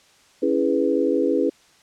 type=chord; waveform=sine; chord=C# minor seventh; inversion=none; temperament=equal; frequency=277.2 / 329.6 / 415.3 / 493.9 Hz; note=C#4 / E4 / G#4 / B4; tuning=0 / 0 / 0 / 0 cents; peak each=-23 dBFS; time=0.42-1.5 s; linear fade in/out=10 ms; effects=white hiss -55 dBFS RMS until 1.82 s + low-pass 7000 Hz 12 dB/octave